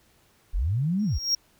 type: linear two-way sweep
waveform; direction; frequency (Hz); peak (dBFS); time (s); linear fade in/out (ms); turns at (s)
sine; up then down; 31.49 to 220 to 31.49; -22; 0.53-1.19; 20; 1.04
type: tone with exponential growth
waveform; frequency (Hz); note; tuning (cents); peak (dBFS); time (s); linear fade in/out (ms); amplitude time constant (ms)
triangle; 5588; F8; 0; -17; 0.99-1.35; 5; 78
effects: pink hiss -62 dBFS RMS until 1.59 s